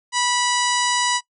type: harmonic tone with a mistuned harmonic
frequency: 980 Hz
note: B5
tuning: 14 cents flat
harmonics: 1 / 2 / 3 / 4 / 5 / 6 / 7 / 8 / 9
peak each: -22 / -25 / -27 / -28 / -29 / -30 / -30 / -31 / -32 dBFS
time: 0.12-1.21 s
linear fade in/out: 50 ms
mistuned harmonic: 8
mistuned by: +22 cents
effects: noise-tail reverb RT60 0.1 s tail -21 dB re dry